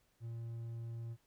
triangle tone, 115.8 Hz, A#2, 11 cents flat, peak -39 dBFS, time 0.2-1.17 s, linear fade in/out 50 ms, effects pink hiss -75 dBFS RMS until 1.26 s

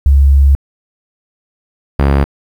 sine / sawtooth tone pair in turn, 69.3 / 69.59 Hz, C#2 / C#2, 0 / +7 cents, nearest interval unison, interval 7 cents, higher second, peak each -4 dBFS, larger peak neither, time 0.06-0.55 / 1.99-2.24 s, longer first, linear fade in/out 0 ms, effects low-pass 2000 Hz 12 dB/octave + 7-bit

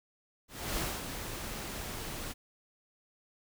pink noise with ADSR envelope, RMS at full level -33 dBFS, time 0.48-2.34 s, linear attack 300 ms, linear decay 230 ms, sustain -7 dB, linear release 29 ms, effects none

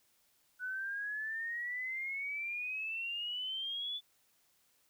sine exponential sweep, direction up, 1480 to 3487 Hz, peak -36 dBFS, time 0.59-4.01 s, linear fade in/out 50 ms, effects white hiss -72 dBFS RMS until 4.89 s

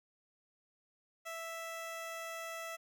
15% pulse tone, 659.3 Hz, E5, in tune, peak -35 dBFS, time 1.25-2.77 s, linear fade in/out 20 ms, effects none

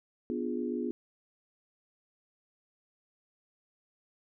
sine chord, B diminished seventh, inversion none, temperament equal with one note detuned, 246.9 / 294.5 / 349.2 / 415.3 Hz, B3 / D4 / F4 / Ab4, 0 / +5 / 0 / 0 cents, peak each -34 / -39 / -36 / -38 dBFS, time 0.3-0.91 s, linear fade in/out 0 ms, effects none

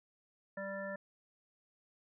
harmonic tone, 196 Hz, G3, in tune, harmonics 1 / 3 / 5 / 7 / 9, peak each -46 / -41 / -52 / -51 / -45 dBFS, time 0.57-0.96 s, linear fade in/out 5 ms, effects none

